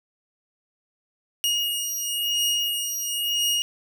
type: beating tone pair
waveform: sawtooth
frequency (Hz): 2868 / 2868.98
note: F7 / F7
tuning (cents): +45 / +46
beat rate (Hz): 0.98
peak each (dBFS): -23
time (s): 1.44-3.62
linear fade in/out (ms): 0
effects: none